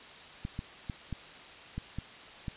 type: clicks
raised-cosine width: 5 ms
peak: -23 dBFS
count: 7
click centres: 0.451 / 0.591 / 0.898 / 1.127 / 1.78 / 1.986 / 2.482 s
effects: white hiss -49 dBFS RMS until 2.56 s + resampled to 8000 Hz